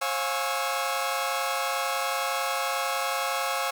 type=tone cluster; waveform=sawtooth; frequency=539 / 705 / 830 / 1109 / 1308 Hz; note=C#5 / F5 / G#5 / C#6 / E6; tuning=-49 / +16 / -1 / 0 / -14 cents; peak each=-29 dBFS; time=0.01-3.71 s; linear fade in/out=10 ms; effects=none